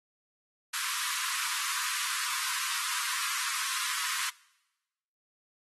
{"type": "high-pass noise", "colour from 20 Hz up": "pink", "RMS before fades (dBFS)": -33, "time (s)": [0.73, 4.3], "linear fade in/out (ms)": 10, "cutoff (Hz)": 990, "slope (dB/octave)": 96, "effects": ["noise-tail reverb RT60 1.0 s tail -23 dB re dry", "AAC 32 kbps"]}